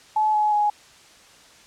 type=tone with pitch steps; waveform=sine; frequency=859 / 846.7 / 834.5 Hz; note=A5 / G#5 / G#5; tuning=-42 / +33 / +8 cents; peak=-17 dBFS; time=0.16-0.7 s; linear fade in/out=5 ms; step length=180 ms; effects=white hiss -50 dBFS RMS until 1.66 s + low-pass 7000 Hz 12 dB/octave